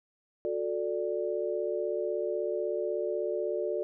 sine chord, D major, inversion first, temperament equal with one note detuned, 363.8 / 440 / 587.3 Hz, F#4 / A4 / D5, -29 / 0 / 0 cents, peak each -33 dBFS, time 0.45-3.83 s, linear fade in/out 0 ms, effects none

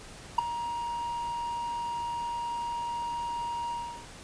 triangle tone with ADSR envelope, 944 Hz, A#5, 22 cents sharp, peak -14 dBFS, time 0.38-4.07 s, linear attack 7 ms, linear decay 8 ms, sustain -15 dB, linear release 350 ms, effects pink hiss -47 dBFS RMS until 4.23 s + resampled to 22050 Hz

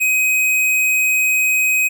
square tone, 2520 Hz, D#7, 21 cents sharp, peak -14 dBFS, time 0-1.89 s, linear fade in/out 20 ms, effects none

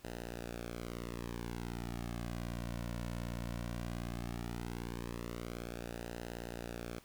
sawtooth tone with flanger, 58.7 Hz, A#1, 13 cents sharp, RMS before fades -42 dBFS, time 0.04-6.99 s, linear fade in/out 0 ms, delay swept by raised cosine 0.88 to 2.48 ms, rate 0.16 Hz, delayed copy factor -0.85, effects pink hiss -62 dBFS RMS until 7.04 s

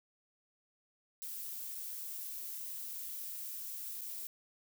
violet noise with dropouts, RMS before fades -43 dBFS, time 1.22-4.27 s, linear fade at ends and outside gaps 0 ms, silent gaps 1.748-1.752 / 4.01-4.016 s, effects none

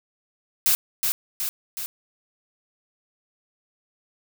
blue noise with echo, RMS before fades -19 dBFS, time 0.66-0.75 s, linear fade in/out 0 ms, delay 370 ms, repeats 3, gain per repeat -4 dB, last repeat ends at 1.86 s, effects none

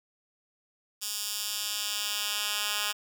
10% pulse tone with high-pass filter sweep, 207.7 Hz, G#3, in tune, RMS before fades -32 dBFS, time 1.01-2.93 s, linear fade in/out 20 ms, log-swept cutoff 5200 to 2100 Hz, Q 1, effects none

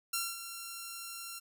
5% pulse tone with ADSR envelope, 1368 Hz, F6, 36 cents flat, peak -19 dBFS, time 0.13-1.4 s, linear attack 8 ms, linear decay 220 ms, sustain -11 dB, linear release 20 ms, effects none

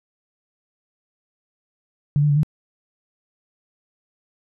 sine tone with pitch steps, 144.9 / 148.3 / 144 / 151.8 Hz, D3 / D3 / D3 / D#3, -23 / +17 / -34 / -42 cents, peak -14 dBFS, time 2.16-2.432 s, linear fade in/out 0 ms, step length 68 ms, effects none

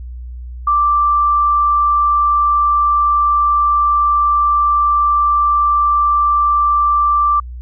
sine tone, 1174.7 Hz, D6, in tune, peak -10 dBFS, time 0.67-7.4 s, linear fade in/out 5 ms, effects added 61 Hz sine -26 dBFS peak until 7.61 s

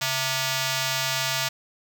5% pulse ring-modulated tone, 523.3 Hz, C5, in tune, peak -9 dBFS, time 0.01-1.49 s, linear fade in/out 10 ms, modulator 387 Hz, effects none

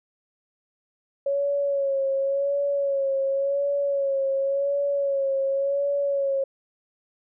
sine tone with vibrato, 554.4 Hz, C#5, in tune, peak -21 dBFS, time 1.26-6.44 s, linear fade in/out 5 ms, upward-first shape sine, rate 0.91 Hz, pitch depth 39 cents each way, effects none

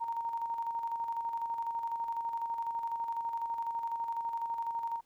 sine tone with tremolo, 926 Hz, A#5, 12 cents flat, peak -31 dBFS, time 0-5.01 s, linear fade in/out 20 ms, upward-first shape square, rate 12 Hz, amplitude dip 45%, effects pink hiss -72 dBFS RMS until 5.05 s

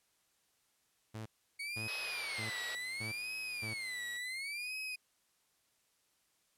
sawtooth tone bursts, 110 Hz, A2, in tune, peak -38 dBFS, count 5, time 1.14-3.74 s, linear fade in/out 10 ms, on 120 ms, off 500 ms
35% pulse tone with vibrato, 2217 Hz, C#7, in tune, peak -37 dBFS, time 1.59-4.96 s, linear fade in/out 10 ms, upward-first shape sine, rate 0.7 Hz, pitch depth 240 cents each way
white band-pass noise, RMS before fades -46 dBFS, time 1.88-2.75 s, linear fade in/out 0 ms, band 390 to 5100 Hz, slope 48 dB/octave
click train, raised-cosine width 0.2 ms, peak -40 dBFS, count 237, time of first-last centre 1.98-4.165 s, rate 108 Hz
effects white hiss -75 dBFS RMS until 6.57 s + low-pass 12000 Hz 12 dB/octave

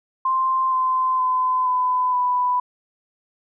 sine tone with pitch steps, 1046.5 / 1032.7 / 1019.1 / 1005.6 / 992.3 Hz, C6 / C6 / C6 / B5 / B5, 0 / -23 / -46 / +31 / +8 cents, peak -17 dBFS, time 0.25-2.6 s, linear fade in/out 5 ms, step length 470 ms, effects none

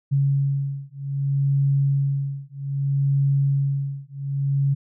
sine beating tone pair, 138.59 / 139.22 Hz, C#3 / C#3, 0 / +8 cents, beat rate 0.63 Hz, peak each -22 dBFS, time 0.11-4.75 s, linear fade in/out 20 ms, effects none

